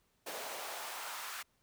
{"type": "noise with high-pass filter sweep", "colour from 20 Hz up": "pink", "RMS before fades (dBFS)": -43, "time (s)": [0.26, 1.43], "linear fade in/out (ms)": 10, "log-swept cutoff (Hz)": [490, 1300], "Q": 1.7, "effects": ["pink hiss -75 dBFS RMS until 1.62 s"]}